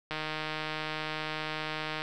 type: click train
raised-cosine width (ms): 0.3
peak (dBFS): -18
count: 297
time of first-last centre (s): 0.11-2.02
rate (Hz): 155
effects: none